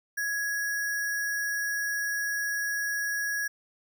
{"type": "tone with sample-and-hold", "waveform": "sine", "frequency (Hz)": 1668, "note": "G#6", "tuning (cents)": 7, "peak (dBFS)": -27, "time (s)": [0.17, 3.48], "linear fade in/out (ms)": 10, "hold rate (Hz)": 7350, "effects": []}